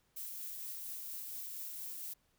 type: noise with tremolo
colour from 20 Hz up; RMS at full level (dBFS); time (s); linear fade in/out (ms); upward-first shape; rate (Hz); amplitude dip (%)
violet; -43; 0.16-2.14; 10; triangle; 4.3; 25
effects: pink hiss -75 dBFS RMS until 2.38 s